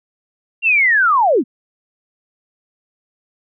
sine linear sweep, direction down, 2792 to 196 Hz, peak -10 dBFS, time 0.62-1.44 s, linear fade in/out 50 ms, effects none

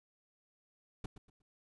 brown noise with echo, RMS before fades -37 dBFS, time 1.04-1.06 s, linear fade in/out 5 ms, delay 120 ms, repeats 3, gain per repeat -12 dB, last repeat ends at 1.42 s, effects resampled to 24000 Hz

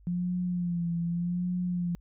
sine tone with vibrato, 174.61 Hz, F3, in tune, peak -27 dBFS, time 0.07-1.95 s, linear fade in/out 0 ms, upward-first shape sine, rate 0.84 Hz, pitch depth 51 cents each way, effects added 50 Hz sine -53 dBFS peak until 2 s

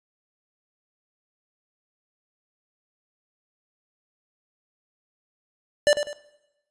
square tone with echo, 587.3 Hz, D5, in tune, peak -15 dBFS, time 5.87-5.93 s, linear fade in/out 0 ms, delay 100 ms, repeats 2, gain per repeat -9 dB, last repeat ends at 6.13 s, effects noise-tail reverb RT60 0.9 s tail -18 dB re dry + resampled to 22050 Hz

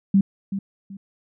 sine tone with echo, 196 Hz, G3, in tune, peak -12 dBFS, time 0.14-0.21 s, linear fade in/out 5 ms, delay 380 ms, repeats 2, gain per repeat -11 dB, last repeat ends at 0.97 s, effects none

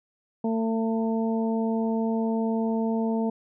harmonic tone, 224.7 Hz, A3, 37 cents sharp, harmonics 1 / 2 / 3 / 4, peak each -24 / -30 / -34 / -36 dBFS, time 0.44-3.3 s, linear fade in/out 5 ms, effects none

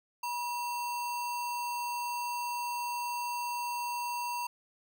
sine tone with sample-and-hold, 963 Hz, B5, 44 cents flat, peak -32 dBFS, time 0.23-4.47 s, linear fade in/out 5 ms, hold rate 3675 Hz, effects none

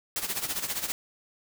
white noise with tremolo, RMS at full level -29 dBFS, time 0.16-0.92 s, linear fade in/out 0 ms, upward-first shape sine, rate 15 Hz, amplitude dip 75%, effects none

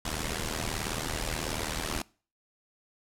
pink noise with amplitude modulation, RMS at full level -29 dBFS, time 0.05-2.02 s, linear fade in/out 5 ms, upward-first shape sine, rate 78.5 Hz, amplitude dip 85%, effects noise-tail reverb RT60 0.4 s tail -23 dB re dry + low-pass 11000 Hz 12 dB/octave

